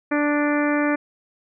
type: harmonic tone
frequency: 293.7 Hz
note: D4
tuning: in tune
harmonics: 1 / 2 / 3 / 4 / 5 / 6 / 7 / 8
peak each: -20 / -25 / -31 / -30 / -30 / -29 / -33 / -34 dBFS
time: 0.11-0.96 s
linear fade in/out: 10 ms
effects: none